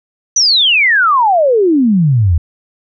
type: exponential sweep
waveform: sine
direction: down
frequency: 6110 to 76.6 Hz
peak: -7 dBFS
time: 0.36-2.38 s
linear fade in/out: 5 ms
effects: none